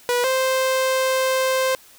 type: tone pair in turn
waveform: sawtooth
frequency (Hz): 487.9 / 522.6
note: B4 / C5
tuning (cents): -21 / -2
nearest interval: minor second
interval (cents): 119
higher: second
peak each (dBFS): -14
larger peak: neither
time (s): 0.09-0.24 / 0.24-1.75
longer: second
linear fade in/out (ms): 0
effects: white hiss -49 dBFS RMS until 1.98 s